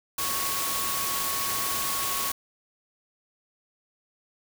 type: tone in noise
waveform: sine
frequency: 1108.7 Hz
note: C#6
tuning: in tune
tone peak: -33 dBFS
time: 0.18-2.32 s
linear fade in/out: 5 ms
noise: white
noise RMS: -29 dBFS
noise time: 0.18-2.32 s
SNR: -7 dB
effects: none